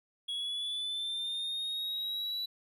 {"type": "linear sweep", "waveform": "triangle", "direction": "up", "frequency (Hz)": [3333, 3951], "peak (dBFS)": -32, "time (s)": [0.28, 2.46], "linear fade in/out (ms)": 10, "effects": []}